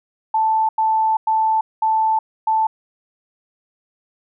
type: tone bursts at uneven times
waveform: sine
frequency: 880 Hz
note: A5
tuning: in tune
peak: -14 dBFS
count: 5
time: 0.34-0.69 / 0.78-1.17 / 1.27-1.61 / 1.82-2.19 / 2.47-2.67 s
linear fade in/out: 5 ms
effects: none